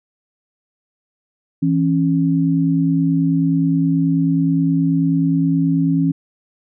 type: tone pair together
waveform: sine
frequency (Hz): 164.81 / 274.2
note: E3 / C#4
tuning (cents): 0 / -19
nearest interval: major sixth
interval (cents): 881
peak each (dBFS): -16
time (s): 1.62-6.12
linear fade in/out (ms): 10
effects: none